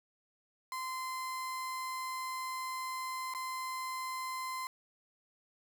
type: tone with dropouts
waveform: 35% pulse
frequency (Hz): 1035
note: C6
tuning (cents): -19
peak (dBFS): -35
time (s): 0.72-4.67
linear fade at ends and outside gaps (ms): 1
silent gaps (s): 3.338-3.348
effects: none